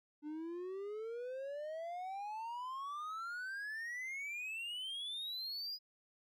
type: exponential sweep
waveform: triangle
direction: up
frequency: 293.7 to 4978 Hz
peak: -39 dBFS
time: 0.22-5.79 s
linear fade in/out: 50 ms
effects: none